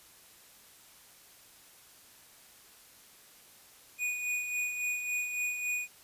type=tone with tremolo; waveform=square; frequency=2468 Hz; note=D#7; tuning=15 cents flat; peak=-30 dBFS; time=3.98-5.88 s; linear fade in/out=50 ms; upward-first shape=sine; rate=3.6 Hz; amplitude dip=50%; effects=white hiss -57 dBFS RMS until 6.03 s + resampled to 32000 Hz